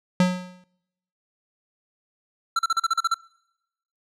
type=tone with exponential decay; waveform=square; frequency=181.6 Hz; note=F#3; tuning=32 cents flat; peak=-14 dBFS; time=0.2-0.64 s; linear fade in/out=2 ms; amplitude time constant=94 ms
type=tone bursts; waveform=square; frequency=1346 Hz; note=E6; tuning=36 cents sharp; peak=-19 dBFS; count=9; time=2.56-3.143 s; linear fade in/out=5 ms; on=31 ms; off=38 ms
effects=noise-tail reverb RT60 0.9 s tail -25 dB re dry + low-pass 7000 Hz 12 dB/octave